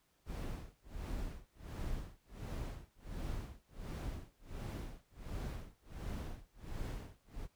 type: noise with tremolo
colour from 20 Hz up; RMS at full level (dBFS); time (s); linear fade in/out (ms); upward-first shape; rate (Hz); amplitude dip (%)
brown; -40; 0.25-7.48; 50; sine; 1.4; 100
effects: pink hiss -75 dBFS RMS until 7.55 s